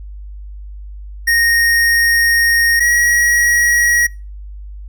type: tone pair in turn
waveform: square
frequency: 1859 / 1905.8 Hz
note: A#6 / A#6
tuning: -5 / +38 cents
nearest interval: unison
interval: 43 cents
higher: second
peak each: -11 dBFS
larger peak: neither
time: 1.27-2.8 / 2.8-4.07 s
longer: first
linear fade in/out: 10 ms
effects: noise-tail reverb RT60 0.3 s tail -25 dB re dry + added 50 Hz sine -28 dBFS peak until 4.88 s